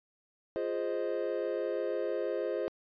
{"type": "chord", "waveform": "triangle", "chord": "F minor seventh", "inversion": "none", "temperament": "equal", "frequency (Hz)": [349.2, 415.3, 523.3, 622.3], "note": ["F4", "Ab4", "C5", "Eb5"], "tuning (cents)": [0, 0, 0, 0], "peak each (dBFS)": [-35, -34, -33, -36], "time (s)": [0.56, 2.68], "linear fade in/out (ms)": 0, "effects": ["resampled to 11025 Hz"]}